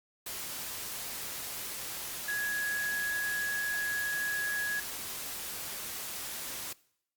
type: tone in noise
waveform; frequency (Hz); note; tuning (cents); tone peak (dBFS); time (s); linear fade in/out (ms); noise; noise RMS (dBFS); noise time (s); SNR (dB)
sine; 1670; G#6; +9; -31; 2.28-4.8; 5; white; -39; 0.26-6.73; +5
effects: noise-tail reverb RT60 0.7 s tail -22 dB re dry + Opus 48 kbps